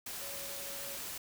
sine tone in noise, 558 Hz, C#5, 11 cents sharp, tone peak -49 dBFS, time 0.21-0.97 s, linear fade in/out 5 ms, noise white, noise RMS -42 dBFS, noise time 0.06-1.18 s, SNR -10 dB, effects none

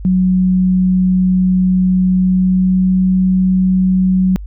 sine tone with pitch glide, 184.6 to 186.1 Hz, F#3 to F#3, -4 to +10 cents, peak -9 dBFS, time 0.05-4.36 s, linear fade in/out 0 ms, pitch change +14 cents, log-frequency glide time 2.08-3.06 s, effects added 50 Hz sine -25 dBFS peak until 4.46 s

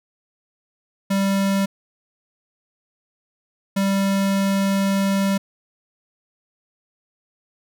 square tone bursts at uneven times, 196 Hz, G3, in tune, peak -18 dBFS, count 2, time 1.1-1.66 / 3.76-5.38 s, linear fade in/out 10 ms, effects none

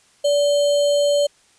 sine tone with sample-and-hold, 577 Hz, D5, 31 cents flat, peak -14 dBFS, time 0.24-1.27 s, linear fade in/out 10 ms, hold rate 3675 Hz, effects white hiss -56 dBFS RMS until 1.58 s + resampled to 22050 Hz

